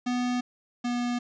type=tone pair in turn; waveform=square; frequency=246.9 / 242.7 Hz; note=B3 / B3; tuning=0 / -30 cents; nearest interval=unison; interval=30 cents; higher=first; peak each=-26 / -27 dBFS; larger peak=first; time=0.06-0.41 / 0.84-1.19 s; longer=neither; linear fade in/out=10 ms; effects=resampled to 16000 Hz + 9-bit